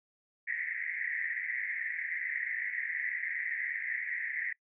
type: band-pass noise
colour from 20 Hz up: pink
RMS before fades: -36 dBFS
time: 0.47-4.53 s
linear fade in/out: 10 ms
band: 1800 to 2100 Hz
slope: 96 dB/octave
effects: noise-tail reverb RT60 0.1 s tail -23 dB re dry